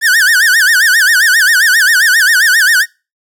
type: tone with vibrato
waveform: 45% pulse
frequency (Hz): 1652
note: G#6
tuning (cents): -10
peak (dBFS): -6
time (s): 0.01-2.86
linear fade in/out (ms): 50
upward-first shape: sine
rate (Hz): 7.5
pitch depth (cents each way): 210
effects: noise-tail reverb RT60 0.3 s tail -26 dB re dry